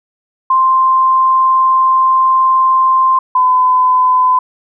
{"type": "tone pair in turn", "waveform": "sine", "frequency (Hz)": [1046.5, 1013.8], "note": ["C6", "B5"], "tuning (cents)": [0, 45], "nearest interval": "minor second", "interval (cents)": 55, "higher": "first", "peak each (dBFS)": -7, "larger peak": "neither", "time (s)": [[0.5, 3.19], [3.35, 4.39]], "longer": "first", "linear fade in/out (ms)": 5, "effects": []}